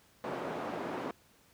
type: band-pass noise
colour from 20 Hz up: white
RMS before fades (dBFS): -38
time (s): 0.24-1.11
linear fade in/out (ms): 0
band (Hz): 200 to 750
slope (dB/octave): 12
effects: pink hiss -64 dBFS RMS until 1.53 s + high-pass 60 Hz 12 dB/octave